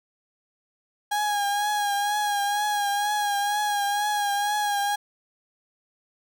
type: tone with vibrato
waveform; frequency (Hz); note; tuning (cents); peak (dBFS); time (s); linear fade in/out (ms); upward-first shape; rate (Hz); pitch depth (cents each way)
35% pulse; 822; G#5; -18; -21; 1.11-4.96; 10; triangle; 2.1; 42
effects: none

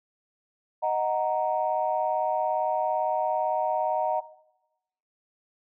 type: chord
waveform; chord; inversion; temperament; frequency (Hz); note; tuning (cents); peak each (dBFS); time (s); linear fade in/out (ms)
sine; D# minor; none; equal; 622.3 / 740 / 932.3; D#5 / F#5 / A#5; 0 / 0 / 0; -27; 0.82-4.21; 20
effects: noise-tail reverb RT60 0.9 s tail -17 dB re dry + tanh soft clip ceiling -13 dBFS

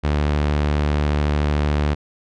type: tone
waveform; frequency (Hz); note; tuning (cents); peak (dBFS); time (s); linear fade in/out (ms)
sawtooth; 73.9; D2; +11; -13; 0.03-1.95; 20
effects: low-pass 4000 Hz 12 dB/octave

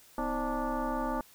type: tone with frequency modulation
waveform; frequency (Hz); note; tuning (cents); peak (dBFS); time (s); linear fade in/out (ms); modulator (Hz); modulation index
sine; 318; D#4; +38; -29; 0.18-1.21; 2; 285; 3.1
effects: white hiss -58 dBFS RMS until 1.34 s

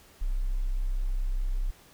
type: tone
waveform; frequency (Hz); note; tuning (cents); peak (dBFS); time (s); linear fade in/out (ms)
sine; 32.42; C1; -15; -25; 0.21-1.71; 10
effects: pink hiss -56 dBFS RMS until 1.93 s

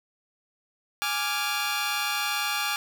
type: chord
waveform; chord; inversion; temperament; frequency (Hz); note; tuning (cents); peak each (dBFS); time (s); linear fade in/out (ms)
15% pulse; D diminished; second; equal; 830.6 / 1174.7 / 1396.9; Ab5 / D6 / F6; 0 / 0 / 0; -24; 1.02-2.76; 0
effects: none

